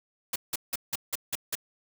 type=noise bursts; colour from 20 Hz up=white; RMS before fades=-30 dBFS; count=7; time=0.33-1.553 s; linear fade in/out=5 ms; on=29 ms; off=170 ms; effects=none